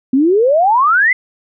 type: exponential sweep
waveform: sine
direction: up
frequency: 251.4 to 2096 Hz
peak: -8 dBFS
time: 0.13-1.13 s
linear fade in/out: 5 ms
effects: none